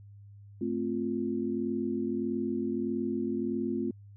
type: chord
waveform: sine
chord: F major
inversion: first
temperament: equal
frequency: 220 / 261.6 / 349.2 Hz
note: A3 / C4 / F4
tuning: 0 / 0 / 0 cents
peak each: -33 dBFS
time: 0.61-3.91 s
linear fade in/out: 5 ms
effects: added 101 Hz sine -48 dBFS peak until 4.16 s